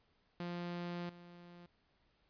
sawtooth tone with level steps, 174.4 Hz, F3, 2 cents flat, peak -36 / -50 dBFS, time 0.4-1.66 s, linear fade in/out 2 ms, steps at 1.09 s, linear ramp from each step 5 ms, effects pink hiss -75 dBFS RMS until 2.29 s + resampled to 11025 Hz

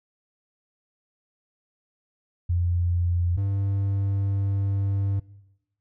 sine / triangle tone pair in turn, 87.31 / 98.75 Hz, F2 / G2, 0 / +13 cents, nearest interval major second, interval 213 cents, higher second, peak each -20 dBFS, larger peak neither, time 2.49-3.37 / 3.37-5.2 s, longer second, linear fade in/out 10 ms, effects noise-tail reverb RT60 1.0 s tail -21 dB re dry

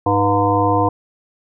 harmonic tone with a mistuned harmonic, 102.2 Hz, G#2, 27 cents flat, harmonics 1 / 3 / 5 / 7 / 9 / 10, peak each -20 / -20 / -20 / -20 / -20 / -20 dBFS, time 0.06-0.89 s, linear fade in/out 5 ms, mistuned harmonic 5, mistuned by -75 cents, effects none

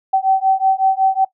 sine beating tone pair, 765 / 770.4 Hz, G5 / G5, -42 / -30 cents, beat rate 5.4 Hz, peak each -15 dBFS, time 0.13-1.25 s, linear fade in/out 10 ms, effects noise-tail reverb RT60 0.1 s tail -19 dB re dry

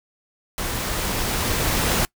pink noise with level ramp, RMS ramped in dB -27 to -20 dBFS, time 0.58-2.05 s, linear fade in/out 0 ms, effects noise-tail reverb RT60 0.1 s tail -24 dB re dry

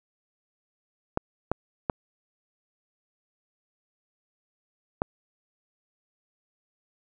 clicks, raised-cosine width 1 ms, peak -10 dBFS, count 4, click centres 1.174 / 1.516 / 1.898 / 5.019 s, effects none

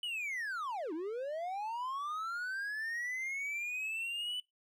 triangle linear two-way sweep, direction down then up, 3000 to 298.5 to 3000 Hz, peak -34 dBFS, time 0.03-4.4 s, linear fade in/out 2 ms, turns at 0.93 s, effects noise-tail reverb RT60 0.2 s tail -23 dB re dry

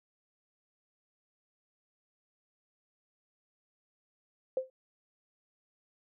sine tone with exponential decay, 520 Hz, C5, 11 cents flat, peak -24 dBFS, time 4.57-4.7 s, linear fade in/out 2 ms, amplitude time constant 28 ms, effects none

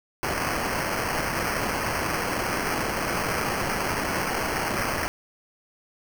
violet noise with sample-and-hold, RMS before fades -27 dBFS, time 0.23-5.08 s, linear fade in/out 0 ms, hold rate 3675 Hz, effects none

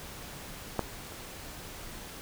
clicks, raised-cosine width 1 ms, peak -13 / -29 dBFS, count 2, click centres 0.793 / 1.122 s, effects pink hiss -44 dBFS RMS until 2.21 s

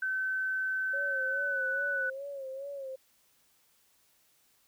sine tone with pitch glide, 1530 to 1489 Hz, G6 to F#6, -42 to +11 cents, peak -29 dBFS, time 0.02-2.1 s, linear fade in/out 5 ms, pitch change -47 cents, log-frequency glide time 1.19-1.68 s
sine tone with vibrato, 546 Hz, C#5, 26 cents flat, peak -37 dBFS, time 0.93-2.96 s, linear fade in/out 10 ms, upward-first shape sine, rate 2.4 Hz, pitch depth 68 cents each way
effects white hiss -68 dBFS RMS until 4.67 s

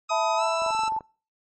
sawtooth tone with pitch glide, 1260 to 1324.2 Hz, D#6 to E6, +21 to +7 cents, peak -24 dBFS, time 0.09-0.89 s, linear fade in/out 10 ms, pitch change +86 cents, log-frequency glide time 0.37-0.43 s
sine chord, E suspended fourth, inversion none, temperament just, 659.3 / 879 / 988.9 Hz, E5 / A5 / B5, 0 / -2 / +2 cents, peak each -25 / -25 / -29 dBFS, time 0.1-0.72 s, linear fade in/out 20 ms
sine tone, 880 Hz, A5, in tune, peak -24 dBFS, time 0.45-0.99 s, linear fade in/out 5 ms
click train, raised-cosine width 1 ms, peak -28 dBFS, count 10, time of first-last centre 0.62-1.008 s, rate 23.2 Hz
effects noise-tail reverb RT60 0.4 s tail -25 dB re dry + MP3 32 kbps

